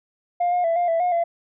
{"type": "tone with pitch steps", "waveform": "sine", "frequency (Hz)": [704, 714, 666, 703, 663, 717, 681], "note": ["F5", "F5", "E5", "F5", "E5", "F5", "F5"], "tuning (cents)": [14, 38, 18, 11, 10, 45, -44], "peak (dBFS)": -16, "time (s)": [0.4, 1.24], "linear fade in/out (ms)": 10, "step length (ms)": 120, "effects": ["tanh soft clip ceiling -16 dBFS"]}